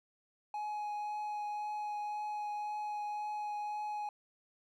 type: tone with vibrato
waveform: triangle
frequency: 838 Hz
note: G#5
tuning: 15 cents sharp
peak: -34 dBFS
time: 0.54-4.09 s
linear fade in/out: 2 ms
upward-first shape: triangle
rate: 1.9 Hz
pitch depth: 11 cents each way
effects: none